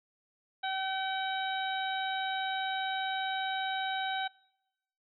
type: harmonic tone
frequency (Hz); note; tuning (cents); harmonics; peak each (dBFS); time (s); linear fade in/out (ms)
765; G5; -42; 1 / 2 / 3 / 4 / 5; -33 / -37 / -44 / -43 / -40; 0.63-4.28; 10
effects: noise-tail reverb RT60 0.9 s tail -25 dB re dry